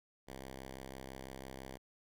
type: tone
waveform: 5% pulse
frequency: 66 Hz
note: C2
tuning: 16 cents sharp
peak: -35 dBFS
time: 0.27-1.78 s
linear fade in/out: 20 ms
effects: none